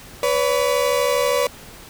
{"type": "tone pair together", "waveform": "35% pulse", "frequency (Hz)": [495.3, 567.8], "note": ["B4", "C#5"], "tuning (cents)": [5, 41], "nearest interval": "major second", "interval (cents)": 236, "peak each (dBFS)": -18, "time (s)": [0.23, 1.47], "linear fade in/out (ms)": 2, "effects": ["pink hiss -41 dBFS RMS until 1.89 s"]}